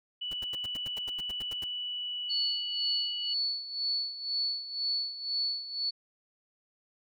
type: tone with pitch glide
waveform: sine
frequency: 2960 to 2938 Hz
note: F#7 to F#7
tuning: 0 to -13 cents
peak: -33 dBFS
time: 0.21-3.34 s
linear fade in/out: 10 ms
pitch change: -13 cents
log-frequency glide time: 1.69-2.94 s
type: noise bursts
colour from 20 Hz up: pink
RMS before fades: -45 dBFS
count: 13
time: 0.31-1.643 s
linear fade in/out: 5 ms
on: 25 ms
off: 84 ms
type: tone with tremolo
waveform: sine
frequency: 4435 Hz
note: C#8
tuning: in tune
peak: -27 dBFS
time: 2.29-5.91 s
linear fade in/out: 20 ms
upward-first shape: sine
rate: 2 Hz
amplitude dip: 75%
effects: none